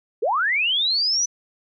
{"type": "linear sweep", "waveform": "sine", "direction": "up", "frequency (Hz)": [378.9, 6030], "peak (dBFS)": -18, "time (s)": [0.22, 1.26], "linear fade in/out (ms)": 10, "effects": []}